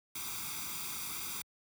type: noise with comb filter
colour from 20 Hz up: white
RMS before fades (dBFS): -40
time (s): 0.15-1.42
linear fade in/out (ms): 5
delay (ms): 0.84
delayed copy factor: +0.9
effects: high-pass 60 Hz 12 dB/octave